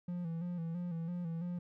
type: tone with vibrato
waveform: triangle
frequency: 170.7 Hz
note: F3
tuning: 39 cents flat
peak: -34 dBFS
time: 0.08-1.59 s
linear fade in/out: 5 ms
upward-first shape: square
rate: 3 Hz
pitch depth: 57 cents each way
effects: none